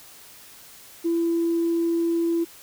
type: tone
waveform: sine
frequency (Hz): 335.8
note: E4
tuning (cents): +32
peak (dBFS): -19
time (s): 1.04-2.45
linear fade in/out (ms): 20
effects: tanh soft clip ceiling -15 dBFS + white hiss -47 dBFS RMS until 2.62 s